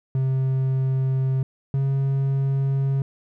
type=tone pair in turn; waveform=triangle; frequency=132.3 / 136.33 Hz; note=C3 / C#3; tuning=+20 / -28 cents; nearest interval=minor second; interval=52 cents; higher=second; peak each=-17 dBFS; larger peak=neither; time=0.15-1.43 / 1.74-3.02 s; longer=neither; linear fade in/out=2 ms; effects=none